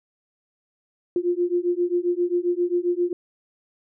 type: beating tone pair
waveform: sine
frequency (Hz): 348.3 / 355.8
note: F4 / F4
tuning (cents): -5 / +32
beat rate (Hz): 7.5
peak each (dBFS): -23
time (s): 1.16-3.13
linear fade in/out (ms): 2
effects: none